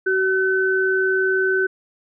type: tone pair together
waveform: sine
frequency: 378.9 / 1517 Hz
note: F#4 / F#6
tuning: +41 / +43 cents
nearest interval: 2 octaves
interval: 2402 cents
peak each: -19 dBFS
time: 0.06-1.67 s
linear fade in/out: 10 ms
effects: none